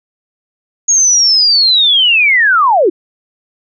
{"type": "linear sweep", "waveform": "sine", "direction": "down", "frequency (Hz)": [6645, 311.1], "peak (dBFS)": -6, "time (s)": [0.88, 2.9], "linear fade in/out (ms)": 10, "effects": []}